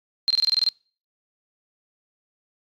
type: tone bursts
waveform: sine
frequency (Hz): 4171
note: C8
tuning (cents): -6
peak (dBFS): -16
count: 9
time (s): 0.28-0.688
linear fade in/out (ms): 0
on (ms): 24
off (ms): 24
effects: noise-tail reverb RT60 0.4 s tail -26 dB re dry + AAC 64 kbps